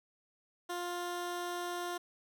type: tone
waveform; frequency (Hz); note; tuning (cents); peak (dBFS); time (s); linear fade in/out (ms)
15% pulse; 351.8; F4; +13; -30; 0.69-1.98; 10
effects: none